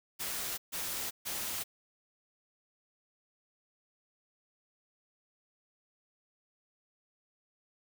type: noise bursts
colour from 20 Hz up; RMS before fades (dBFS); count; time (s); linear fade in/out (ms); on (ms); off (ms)
white; -37; 3; 0.19-1.64; 20; 390; 140
effects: none